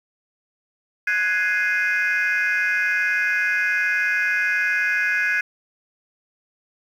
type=chord; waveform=sine; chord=Ab dominant seventh; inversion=third; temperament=equal; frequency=1480 / 1661.2 / 2093 / 2489 Hz; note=Gb6 / Ab6 / C7 / Eb7; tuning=0 / 0 / 0 / 0 cents; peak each=-23 / -20 / -25 / -25 dBFS; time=1.07-5.41 s; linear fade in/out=5 ms; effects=tanh soft clip ceiling -13 dBFS + 8-bit